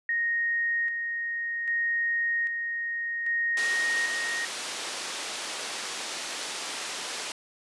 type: tone with tremolo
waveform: sine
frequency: 1864.7 Hz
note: A#6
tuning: in tune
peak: -24 dBFS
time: 0.09-4.45 s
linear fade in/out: 2 ms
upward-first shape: square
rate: 0.63 Hz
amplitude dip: 40%
type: band-pass noise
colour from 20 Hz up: white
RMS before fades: -35 dBFS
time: 3.57-7.32 s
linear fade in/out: 2 ms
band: 320 to 6300 Hz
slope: 12 dB/octave
effects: resampled to 24000 Hz